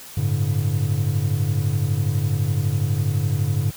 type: chord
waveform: triangle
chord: G suspended second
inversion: none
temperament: equal with one note detuned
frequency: 98 / 110 / 143.23 Hz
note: G2 / A2 / D3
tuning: 0 / 0 / -43 cents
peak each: -21 dBFS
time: 0.17-3.71 s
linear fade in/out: 5 ms
effects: white hiss -40 dBFS RMS until 3.76 s